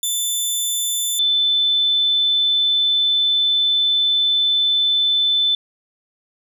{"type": "tone pair in turn", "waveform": ["15% pulse", "sine"], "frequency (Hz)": [3520, 3520], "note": ["A7", "A7"], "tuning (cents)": [0, 0], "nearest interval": "unison", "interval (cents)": 0, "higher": "neither", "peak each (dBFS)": [-12, -14], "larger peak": "first", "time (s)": [[0.03, 1.19], [1.19, 5.55]], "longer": "second", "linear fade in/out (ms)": 2, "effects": ["9-bit"]}